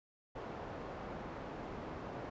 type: low-pass noise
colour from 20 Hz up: white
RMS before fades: -45 dBFS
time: 0.35-2.3 s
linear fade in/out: 10 ms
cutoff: 770 Hz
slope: 12 dB/octave
effects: resampled to 16000 Hz

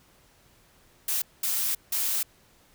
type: noise bursts at uneven times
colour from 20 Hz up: blue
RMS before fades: -27 dBFS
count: 3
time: 1.08-1.22 / 1.43-1.75 / 1.92-2.23 s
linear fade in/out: 5 ms
effects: pink hiss -60 dBFS RMS until 2.74 s

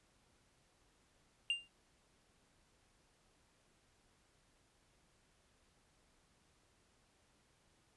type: tone with exponential decay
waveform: triangle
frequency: 2794 Hz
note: F7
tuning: in tune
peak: -28 dBFS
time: 1.5-1.68 s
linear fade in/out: 1 ms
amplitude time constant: 39 ms
effects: pink hiss -73 dBFS RMS until 7.96 s + resampled to 24000 Hz

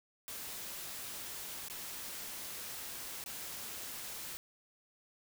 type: noise with dropouts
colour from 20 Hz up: white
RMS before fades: -44 dBFS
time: 0.28-4.37 s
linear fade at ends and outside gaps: 0 ms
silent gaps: 1.684-1.699 / 3.239-3.261 s
effects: none

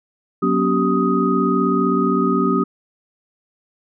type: tone cluster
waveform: sine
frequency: 185.3 / 241.3 / 280.6 / 385.6 / 1251 Hz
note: F#3 / B3 / C#4 / G4 / D#6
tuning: +3 / -40 / +21 / -28 / +9 cents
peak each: -21 dBFS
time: 0.42-2.64 s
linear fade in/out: 10 ms
effects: none

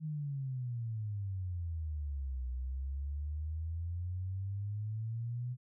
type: exponential two-way sweep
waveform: sine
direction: down then up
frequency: 158.3 to 61.9 to 125.7 Hz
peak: -35 dBFS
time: 0-5.57 s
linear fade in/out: 50 ms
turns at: 2.48 s
effects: none

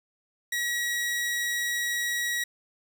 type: tone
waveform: sawtooth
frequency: 1914 Hz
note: A#6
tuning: 45 cents sharp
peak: -23 dBFS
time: 0.52-2.44 s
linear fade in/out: 5 ms
effects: none

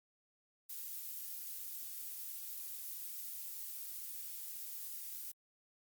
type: noise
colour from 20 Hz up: violet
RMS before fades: -45 dBFS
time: 0.69-5.32 s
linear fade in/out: 10 ms
effects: Opus 48 kbps

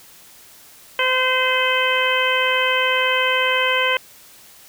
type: harmonic tone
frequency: 514 Hz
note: C5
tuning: 31 cents flat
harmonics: 1 / 2 / 3 / 4 / 5 / 6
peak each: -23 / -23 / -23 / -23 / -23 / -23 dBFS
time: 0.99-3.97 s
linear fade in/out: 2 ms
effects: white hiss -46 dBFS RMS until 4.68 s

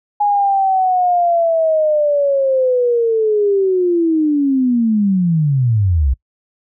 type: linear sweep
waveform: sine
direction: down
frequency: 830.6 to 60.1 Hz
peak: -11 dBFS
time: 0.2-6.14 s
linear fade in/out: 10 ms
effects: noise-tail reverb RT60 0.1 s tail -24 dB re dry

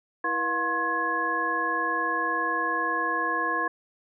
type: tone cluster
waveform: sine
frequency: 327.2 / 483.6 / 711 / 1069 / 1681 Hz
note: E4 / B4 / F5 / C6 / G#6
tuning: -13 / -36 / +31 / +37 / +20 cents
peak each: -35 / -35 / -35 / -27 / -28 dBFS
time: 0.24-3.68 s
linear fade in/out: 5 ms
effects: none

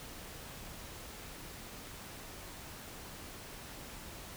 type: silence
effects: pink hiss -48 dBFS RMS until 4.36 s

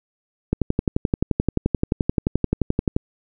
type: click train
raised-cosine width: 3 ms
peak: -5 dBFS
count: 29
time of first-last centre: 0.53-2.965 s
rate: 11.5 Hz
effects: none

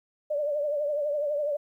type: tone with vibrato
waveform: sine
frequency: 587.3 Hz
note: D5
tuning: in tune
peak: -25 dBFS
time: 0.3-1.57 s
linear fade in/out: 10 ms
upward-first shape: triangle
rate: 12 Hz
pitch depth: 80 cents each way
effects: 11-bit

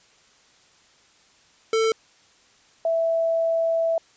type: tone pair in turn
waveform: square / sine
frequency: 445.6 / 659.2 Hz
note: A4 / E5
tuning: +22 / 0 cents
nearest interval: perfect fifth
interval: 678 cents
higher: second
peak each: -19 dBFS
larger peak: neither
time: 1.73-1.92 / 2.85-3.98 s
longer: second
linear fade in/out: 2 ms
effects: white hiss -57 dBFS RMS until 4.16 s + resampled to 16000 Hz

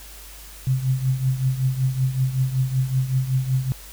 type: tone with tremolo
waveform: sine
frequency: 130.8 Hz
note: C3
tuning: in tune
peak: -15 dBFS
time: 0.67-3.72 s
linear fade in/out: 0 ms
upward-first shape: triangle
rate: 5.3 Hz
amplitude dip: 80%
effects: added 50 Hz sine -42 dBFS peak until 3.92 s + white hiss -43 dBFS RMS until 3.92 s

